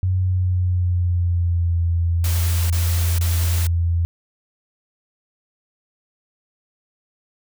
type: tone with pitch glide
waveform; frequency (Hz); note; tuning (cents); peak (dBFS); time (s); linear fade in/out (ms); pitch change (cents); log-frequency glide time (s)
sine; 92.5 to 84.82; F#2 to E2; 0 to +50; -16; 0.03-4.05; 0; -150; 0.21-1.79
type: noise bursts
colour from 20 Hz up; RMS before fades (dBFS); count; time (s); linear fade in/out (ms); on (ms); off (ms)
white; -29; 3; 2.24-3.67; 2; 460; 25
effects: none